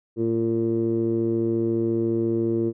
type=tone with low-pass filter; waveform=15% pulse; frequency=114.3 Hz; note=A#2; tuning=34 cents flat; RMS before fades=-23 dBFS; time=0.16-2.73 s; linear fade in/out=50 ms; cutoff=380 Hz; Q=4.3; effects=none